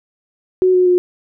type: tone with pitch steps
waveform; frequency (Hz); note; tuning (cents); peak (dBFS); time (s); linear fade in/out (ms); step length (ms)
sine; 370 / 364.5 / 359.1; F#4 / F#4 / F4; 0 / -26 / +48; -9; 0.62-0.98; 0; 120
effects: none